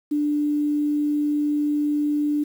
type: tone with quantisation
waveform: sine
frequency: 295.3 Hz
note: D4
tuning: 10 cents sharp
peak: -19 dBFS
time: 0.11-2.44 s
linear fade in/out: 10 ms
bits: 8
effects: none